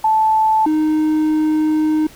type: tone pair in turn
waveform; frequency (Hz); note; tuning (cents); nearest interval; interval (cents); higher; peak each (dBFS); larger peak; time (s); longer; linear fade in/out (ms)
sine / triangle; 875 / 309.4; A5 / D#4; -10 / -10; octave + tritone; 1800; first; -11; neither; 0.04-0.66 / 0.66-2.07; second; 5
effects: pink hiss -43 dBFS RMS until 2.15 s